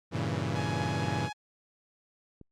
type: chord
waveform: sawtooth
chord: G diminished seventh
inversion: none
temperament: equal with one note detuned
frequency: 98 / 116.54 / 139.15 / 164.81 Hz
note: G2 / Bb2 / Db3 / Fb3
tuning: 0 / 0 / +7 / 0 cents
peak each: -31 dBFS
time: 0.11-1.3 s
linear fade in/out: 50 ms
type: tone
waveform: sawtooth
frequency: 838 Hz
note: G#5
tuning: 15 cents sharp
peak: -32 dBFS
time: 0.55-1.33 s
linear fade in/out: 10 ms
type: click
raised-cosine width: 3 ms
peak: -35 dBFS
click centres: 2.413 s
effects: low-pass 6000 Hz 12 dB/octave + Opus 48 kbps